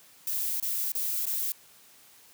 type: noise with dropouts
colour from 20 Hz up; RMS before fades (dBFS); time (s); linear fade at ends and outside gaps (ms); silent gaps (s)
violet; -30; 0.27-1.52; 1; 0.6-0.626 / 0.919-0.951 / 1.255-1.267
effects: white hiss -56 dBFS RMS until 2.33 s + high-pass 80 Hz 12 dB/octave